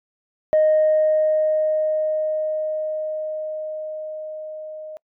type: tone with level ramp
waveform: sine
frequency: 620 Hz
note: D#5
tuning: 6 cents flat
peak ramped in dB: -11 to -32 dBFS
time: 0.53-4.97 s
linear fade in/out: 0 ms
effects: noise-tail reverb RT60 0.1 s tail -26 dB re dry + tanh soft clip ceiling -10 dBFS